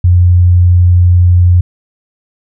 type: tone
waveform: sine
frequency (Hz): 88.8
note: F2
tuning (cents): +29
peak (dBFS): -3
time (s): 0.04-1.61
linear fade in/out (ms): 5
effects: none